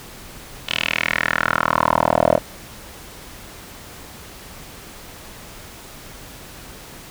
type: tone with band-pass filter sweep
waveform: 10% pulse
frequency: 40.2 Hz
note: E1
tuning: 43 cents flat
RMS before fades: -19 dBFS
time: 0.66-2.4 s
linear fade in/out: 50 ms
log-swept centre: 3200 to 600 Hz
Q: 3.5
effects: pink hiss -39 dBFS RMS until 7.1 s